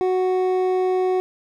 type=tone pair together; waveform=triangle; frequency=370 / 740 Hz; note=F#4 / F#5; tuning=0 / 0 cents; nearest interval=octave; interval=1200 cents; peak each=-16 / -24 dBFS; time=0.01-1.2 s; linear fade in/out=0 ms; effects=none